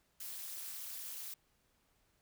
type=noise with amplitude modulation; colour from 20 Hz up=blue; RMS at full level=-41 dBFS; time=0.2-1.34 s; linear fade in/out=5 ms; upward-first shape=sine; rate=248 Hz; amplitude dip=95%; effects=pink hiss -75 dBFS RMS until 2.21 s